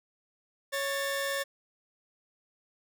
sawtooth tone pair together, 554.4 / 1780 Hz, C#5 / A6, 0 / +20 cents, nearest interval octave + minor sixth, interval 2020 cents, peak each -28 / -30 dBFS, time 0.72-1.44 s, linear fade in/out 20 ms, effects none

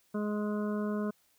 harmonic tone, 209.3 Hz, G#3, 14 cents sharp, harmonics 1 / 2 / 3 / 5 / 6 / 7, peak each -31 / -37 / -41 / -45 / -47 / -48 dBFS, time 0.14-1.11 s, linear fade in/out 10 ms, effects white hiss -69 dBFS RMS until 1.38 s

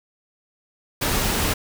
pink noise, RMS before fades -22 dBFS, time 1.01-1.54 s, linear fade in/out 10 ms, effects none

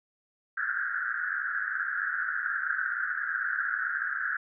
pink band-pass noise, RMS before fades -31 dBFS, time 0.57-4.37 s, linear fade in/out 5 ms, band 1400 to 1700 Hz, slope 96 dB/octave, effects none

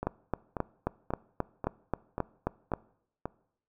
two click trains, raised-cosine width 1 ms, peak -19 / -14 dBFS, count 7 / 11, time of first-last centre 0.03-3.256 / 0.07-2.737 s, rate 1.86 / 3.75 Hz, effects noise-tail reverb RT60 0.7 s tail -22 dB re dry

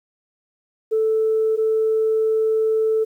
sine tone pair in turn, 440 / 440 Hz, A4 / A4, 0 / 0 cents, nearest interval unison, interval 0 cents, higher neither, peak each -15 dBFS, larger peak neither, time 0.91-1.57 / 1.57-3.05 s, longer second, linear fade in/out 20 ms, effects tanh soft clip ceiling -11 dBFS + 9-bit

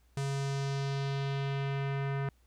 square tone with low-pass filter sweep, 138.2 Hz, C#3, 5 cents flat, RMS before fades -33 dBFS, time 0.17-2.29 s, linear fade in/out 2 ms, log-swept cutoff 8400 to 1800 Hz, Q 1.5, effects added 60 Hz sine -63 dBFS peak until 2.46 s + pink hiss -72 dBFS RMS until 2.46 s

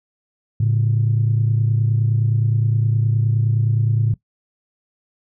sine tone pair together, 110 / 139.64 Hz, A2 / C#3, 0 / +13 cents, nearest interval major third, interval 413 cents, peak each -15 / -20 dBFS, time 0.6-4.14 s, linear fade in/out 5 ms, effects noise-tail reverb RT60 0.1 s tail -19 dB re dry + tanh soft clip ceiling -8 dBFS

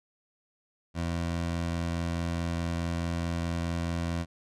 20% pulse tone, 84.7 Hz, E2, 48 cents sharp, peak -24 dBFS, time 0.94-4.26 s, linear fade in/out 50 ms, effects low-pass 8000 Hz 12 dB/octave

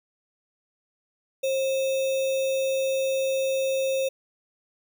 sine tone with sample-and-hold, 534 Hz, C5, 35 cents sharp, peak -22 dBFS, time 1.43-4.09 s, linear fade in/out 10 ms, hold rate 3150 Hz, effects none

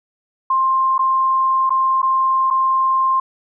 sine tone with dropouts, 1055 Hz, C6, 14 cents sharp, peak -13 dBFS, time 0.5-3.2 s, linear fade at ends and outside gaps 5 ms, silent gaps 0.981-0.991 / 1.695-1.704 / 2.019-2.028 / 2.503-2.508 s, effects none

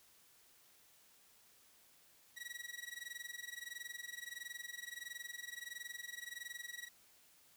sawtooth tone with amplitude modulation, 1922 Hz, B6, 48 cents flat, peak -39 dBFS, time 2.36-6.89 s, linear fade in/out 20 ms, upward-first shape sine, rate 21.5 Hz, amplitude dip 90%, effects white hiss -67 dBFS RMS until 7.56 s

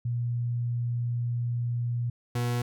sine / 40% pulse tone pair in turn, 119.8 / 120.98 Hz, A#2 / B2, +48 / -35 cents, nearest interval unison, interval 17 cents, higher second, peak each -26 / -25 dBFS, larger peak second, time 0.05-2.1 / 2.35-2.62 s, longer first, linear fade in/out 5 ms, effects none

